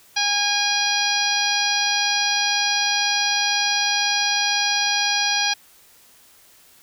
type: harmonic tone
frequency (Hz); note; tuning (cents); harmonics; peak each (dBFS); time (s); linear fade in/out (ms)
818; G#5; -26; 1 / 2 / 3 / 4 / 5 / 6 / 7; -26 / -26 / -26 / -26 / -26 / -26 / -26; 0.16-5.54; 10
effects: white hiss -52 dBFS RMS until 6.82 s